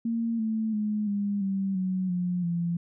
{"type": "tone with pitch steps", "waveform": "sine", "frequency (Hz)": [229.9, 220.4, 211.3, 202.6, 194.22, 186.2, 178.51, 171.14], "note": ["A#3", "A3", "G#3", "G#3", "G3", "F#3", "F3", "F3"], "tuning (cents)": [-24, 3, 30, -43, -16, 11, 38, -35], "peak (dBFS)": -25, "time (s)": [0.05, 2.77], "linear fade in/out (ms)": 5, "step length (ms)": 340, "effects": []}